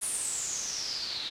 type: noise with low-pass filter sweep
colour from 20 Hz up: white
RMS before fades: -34 dBFS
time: 0.01-1.3 s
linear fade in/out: 20 ms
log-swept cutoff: 9900 to 3800 Hz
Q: 8.8
effects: none